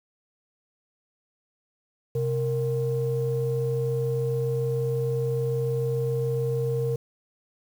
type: tone pair together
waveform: sine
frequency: 130.04 / 463.4 Hz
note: C3 / A#4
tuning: -10 / -10 cents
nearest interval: octave + minor seventh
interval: 2200 cents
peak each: -25 dBFS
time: 2.15-6.96 s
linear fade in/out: 5 ms
effects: tanh soft clip ceiling -17 dBFS + 8-bit